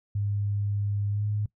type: tone with pitch glide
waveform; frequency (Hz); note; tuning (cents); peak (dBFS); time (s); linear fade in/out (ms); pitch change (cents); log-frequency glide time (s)
sine; 101.9 to 104.52; G#2 to G#2; -32 to +12; -25; 0.15-1.46; 5; +44; 1.1-1.25
effects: noise-tail reverb RT60 0.1 s tail -20 dB re dry